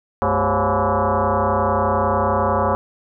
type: tone with frequency modulation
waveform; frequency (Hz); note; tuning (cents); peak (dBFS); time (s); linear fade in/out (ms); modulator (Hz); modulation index
sine; 216.9; A3; -25; -15; 0.22-2.75; 0; 155; 6.6
effects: none